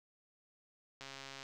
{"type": "click train", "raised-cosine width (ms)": 0.2, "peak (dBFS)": -30, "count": 58, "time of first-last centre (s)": [1.01, 1.429], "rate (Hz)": 136, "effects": []}